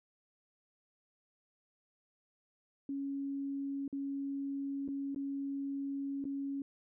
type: tone with dropouts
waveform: sine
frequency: 277.2 Hz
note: C#4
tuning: in tune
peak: -35 dBFS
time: 2.89-6.62 s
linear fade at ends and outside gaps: 2 ms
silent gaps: 3.879-3.927 / 4.879-4.886 / 5.147-5.16 / 6.242-6.252 s
effects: none